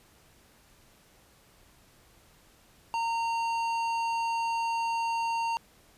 triangle tone with tanh clipping, 920 Hz, A#5, 23 cents flat, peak -29 dBFS, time 2.94-5.57 s, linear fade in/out 0 ms, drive 17 dB, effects pink hiss -60 dBFS RMS until 5.97 s + resampled to 32000 Hz

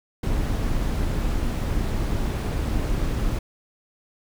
brown noise with amplitude modulation, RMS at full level -22 dBFS, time 0.23-3.39 s, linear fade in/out 5 ms, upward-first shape sine, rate 261 Hz, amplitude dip 40%, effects none

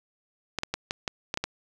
clicks, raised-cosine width 0.2 ms, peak -11 dBFS, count 8, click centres 0.587 / 0.634 / 0.74 / 0.909 / 1.078 / 1.341 / 1.374 / 1.44 s, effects none

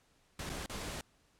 pink noise with dropouts, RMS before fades -41 dBFS, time 0.39-1.01 s, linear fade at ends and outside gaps 2 ms, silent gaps 0.494-0.498 / 0.661-0.696 s, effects pink hiss -70 dBFS RMS until 1.39 s + low-pass 10000 Hz 12 dB/octave

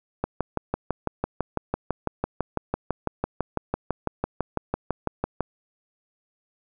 click train, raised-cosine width 1 ms, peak -10 dBFS, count 32, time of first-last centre 0.24-5.407 s, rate 6 Hz, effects none

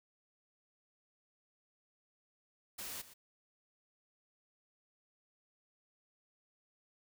white noise with echo, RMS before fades -44 dBFS, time 2.78-3.02 s, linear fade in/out 10 ms, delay 120 ms, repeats 1, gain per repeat -14 dB, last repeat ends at 3.14 s, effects none

